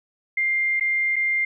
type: tone with dropouts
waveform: sine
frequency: 2100 Hz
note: C7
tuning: 6 cents sharp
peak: -19 dBFS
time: 0.37-1.45 s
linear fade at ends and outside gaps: 5 ms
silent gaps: 0.798-0.808 / 1.159-1.163 s
effects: none